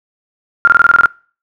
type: tone bursts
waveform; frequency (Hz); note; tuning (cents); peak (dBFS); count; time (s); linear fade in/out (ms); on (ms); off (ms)
sine; 1396.9; F6; 0; -3; 9; 0.65-1.058; 0; 24; 24
effects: noise-tail reverb RT60 0.4 s tail -25 dB re dry